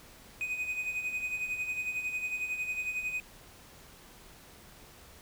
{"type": "tone with tremolo", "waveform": "triangle", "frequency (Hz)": 2498, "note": "D#7", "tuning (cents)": 6, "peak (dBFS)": -28, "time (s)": [0.41, 3.2], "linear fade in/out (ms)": 0, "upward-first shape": "sine", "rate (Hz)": 11, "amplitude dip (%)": 60, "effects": ["pink hiss -54 dBFS RMS until 5.21 s"]}